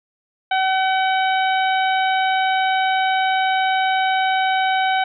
harmonic tone, 759 Hz, F#5, 44 cents sharp, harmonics 1 / 2 / 3 / 4 / 5, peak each -17 / -23 / -27 / -29 / -31 dBFS, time 0.51-5.04 s, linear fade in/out 5 ms, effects none

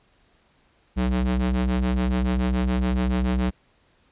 square ring-modulated tone, 61.74 Hz, B1, in tune, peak -18 dBFS, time 0.96-3.51 s, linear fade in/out 20 ms, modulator 127 Hz, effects pink hiss -62 dBFS RMS until 4.11 s + resampled to 8000 Hz

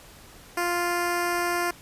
10% pulse tone with notch filter, 349.2 Hz, F4, in tune, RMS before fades -26 dBFS, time 0.57-1.71 s, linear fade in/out 5 ms, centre 3800 Hz, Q 1.9, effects pink hiss -49 dBFS RMS until 1.81 s + resampled to 32000 Hz

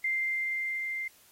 sine tone with level ramp, 2093 Hz, C7, in tune, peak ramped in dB -26 to -32 dBFS, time 0.04-1.08 s, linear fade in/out 5 ms, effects white hiss -60 dBFS RMS until 1.31 s + AAC 48 kbps

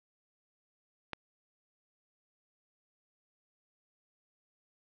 click, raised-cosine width 0.3 ms, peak -20 dBFS, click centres 1.133 s, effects resampled to 11025 Hz + 8-bit

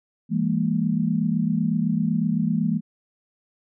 sine tone cluster, 165.5 / 203.4 / 231.3 Hz, E3 / G#3 / A#3, +7 / -36 / -13 cents, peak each -24 dBFS, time 0.29-2.81 s, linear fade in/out 50 ms, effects none

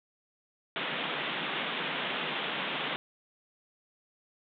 white band-pass noise, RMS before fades -34 dBFS, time 0.76-2.96 s, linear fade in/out 0 ms, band 140 to 3600 Hz, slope 96 dB/octave, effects none

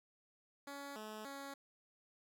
10% pulse tone with pitch steps, 281.4 / 215.2 / 277.4 Hz, C#4 / A3 / C#4, +26 / -38 / +1 cents, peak -38 dBFS, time 0.67-1.54 s, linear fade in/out 5 ms, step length 290 ms, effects none

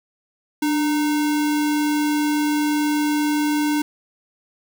sine tone with sample-and-hold, 296.5 Hz, D4, 17 cents sharp, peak -17 dBFS, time 0.62-3.82 s, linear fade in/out 5 ms, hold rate 1225 Hz, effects none

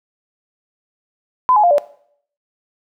sine tone with pitch steps, 1012 / 841.2 / 699.2 / 581.2 Hz, B5 / G#5 / F5 / D5, +42 / +22 / +2 / -18 cents, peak -9 dBFS, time 1.49-1.782 s, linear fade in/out 0 ms, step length 73 ms, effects noise-tail reverb RT60 0.6 s tail -18 dB re dry

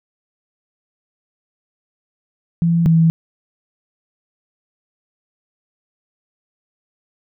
sine tone pair in turn, 168.3 / 163.7 Hz, E3 / E3, +36 / -12 cents, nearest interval unison, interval 48 cents, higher first, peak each -12 / -9 dBFS, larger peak second, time 2.62-2.86 / 2.86-3.1 s, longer neither, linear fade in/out 0 ms, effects none

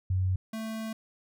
sine / square tone pair in turn, 93.1 / 221.4 Hz, F#2 / A3, +11 / +11 cents, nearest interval octave + minor third, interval 1500 cents, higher second, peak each -24 / -34 dBFS, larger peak first, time 0.1-0.36 / 0.53-0.93 s, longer second, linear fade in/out 5 ms, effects none

